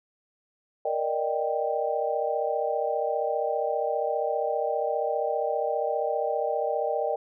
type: chord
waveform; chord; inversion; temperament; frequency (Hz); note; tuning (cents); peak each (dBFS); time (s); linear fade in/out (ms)
sine; Eb major seventh; second; equal; 466.2 / 587.3 / 622.3 / 784; Bb4 / D5 / Eb5 / G5; 0 / 0 / 0 / 0; -30; 0.85-7.16; 5
effects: none